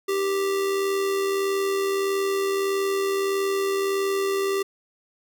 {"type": "tone with amplitude modulation", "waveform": "square", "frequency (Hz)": 392, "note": "G4", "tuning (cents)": 0, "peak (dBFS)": -21, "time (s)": [0.08, 4.63], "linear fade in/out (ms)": 10, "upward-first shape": "sine", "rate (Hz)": 81.6, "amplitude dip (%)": 35, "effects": []}